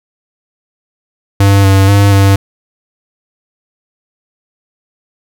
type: tone with pitch steps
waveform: square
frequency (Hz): 99.2 / 97.1 / 100.4 / 98.3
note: G2 / G2 / G2 / G2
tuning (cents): +21 / -16 / +42 / +5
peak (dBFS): -5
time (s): 1.4-2.36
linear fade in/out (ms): 5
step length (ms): 240
effects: none